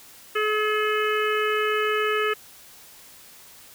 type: harmonic tone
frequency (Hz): 427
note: G#4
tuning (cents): +48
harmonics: 1 / 3 / 4 / 5 / 6 / 7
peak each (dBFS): -24 / -26 / -29 / -33 / -32 / -33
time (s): 0.35-2.34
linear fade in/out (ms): 10
effects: white hiss -48 dBFS RMS until 3.74 s